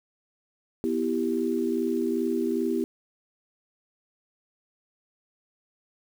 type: chord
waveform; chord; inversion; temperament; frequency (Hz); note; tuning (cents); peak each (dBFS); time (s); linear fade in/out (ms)
sine; E minor; second; equal; 246.9 / 329.6 / 392; B3 / E4 / G4; 0 / 0 / 0; -28 / -28 / -28; 0.84-2.84; 0
effects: 8-bit